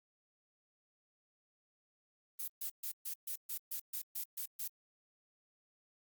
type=noise bursts; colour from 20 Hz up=violet; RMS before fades=-40 dBFS; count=11; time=2.39-4.68 s; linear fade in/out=10 ms; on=90 ms; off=130 ms; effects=Opus 32 kbps